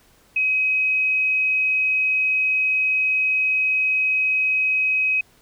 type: tone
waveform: sine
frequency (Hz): 2535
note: D#7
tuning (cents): +32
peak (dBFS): -17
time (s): 0.36-5.21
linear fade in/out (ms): 5
effects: pink hiss -56 dBFS RMS until 5.41 s